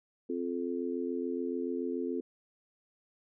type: harmonic tone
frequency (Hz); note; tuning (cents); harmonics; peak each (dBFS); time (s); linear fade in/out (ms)
87; F2; -6; 3 / 4 / 5; -35 / -36 / -37; 0.29-2.21; 10
effects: none